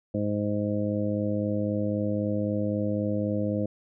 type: harmonic tone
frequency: 103.83 Hz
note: G#2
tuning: in tune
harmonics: 1 / 2 / 3 / 4 / 5 / 6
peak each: -31 / -29 / -31 / -42 / -31 / -37 dBFS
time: 0.14-3.66 s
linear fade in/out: 5 ms
effects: none